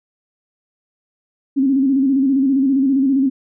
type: tone with vibrato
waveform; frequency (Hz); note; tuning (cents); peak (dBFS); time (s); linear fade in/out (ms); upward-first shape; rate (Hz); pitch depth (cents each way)
sine; 270; C#4; -45; -12; 1.56-3.3; 20; square; 15; 57
effects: none